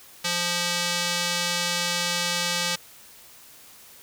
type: tone with band-pass filter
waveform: square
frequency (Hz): 174.7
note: F3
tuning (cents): +1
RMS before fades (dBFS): -26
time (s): 0.24-2.76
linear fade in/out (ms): 10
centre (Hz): 4800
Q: 0.93
effects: white hiss -49 dBFS RMS until 4.02 s